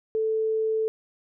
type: tone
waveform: sine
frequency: 440 Hz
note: A4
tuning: in tune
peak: -22 dBFS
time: 0.15-0.88 s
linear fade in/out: 0 ms
effects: none